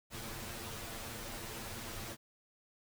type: noise with comb filter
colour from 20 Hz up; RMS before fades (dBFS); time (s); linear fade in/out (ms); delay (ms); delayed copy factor
pink; -44; 0.1-2.17; 50; 8.8; +1
effects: none